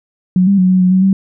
sine tone with pitch steps, 183.3 / 198.3 / 184.2 / 185.5 / 182.7 / 187.2 / 193 Hz, F#3 / G3 / F#3 / F#3 / F#3 / F#3 / G3, -16 / +20 / -7 / +5 / -22 / +20 / -27 cents, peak -7 dBFS, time 0.36-1.13 s, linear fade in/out 2 ms, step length 110 ms, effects none

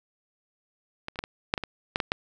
clicks, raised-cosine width 0.3 ms, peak -17 / -29 / -13 / -19 / -6 / -13 / -16 / -8 / -10 / -8 dBFS, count 10, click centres 1.084 / 1.158 / 1.19 / 1.239 / 1.539 / 1.578 / 1.637 / 1.959 / 2.002 / 2.119 s, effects none

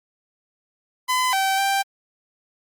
sawtooth tone with pitch steps, 1013 / 773 / 786 Hz, B5 / G5 / G5, +44 / -24 / +4 cents, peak -15 dBFS, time 1.08-1.83 s, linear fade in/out 20 ms, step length 250 ms, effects Opus 32 kbps

